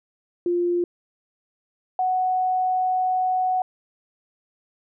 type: tone pair in turn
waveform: sine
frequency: 349.8 / 741.2 Hz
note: F4 / F#5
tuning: +3 / +3 cents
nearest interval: octave + minor second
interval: 1300 cents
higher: second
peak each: -19 dBFS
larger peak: neither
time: 0.46-0.84 / 1.99-3.62 s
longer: second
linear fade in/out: 2 ms
effects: none